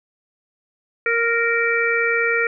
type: harmonic tone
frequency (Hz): 465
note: A#4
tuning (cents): -4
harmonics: 1 / 3 / 4 / 5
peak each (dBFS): -22 / -22 / -22 / -22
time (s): 1.06-2.47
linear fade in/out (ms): 2
effects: none